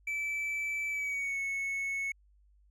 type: tone with pitch glide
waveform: triangle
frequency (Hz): 2315 to 2202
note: D7 to C#7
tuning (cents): -25 to -12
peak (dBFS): -30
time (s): 0.07-2.12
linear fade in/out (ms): 5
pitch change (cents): -87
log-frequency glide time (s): 0.89-1.39
effects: added 50 Hz sine -61 dBFS peak until 2.7 s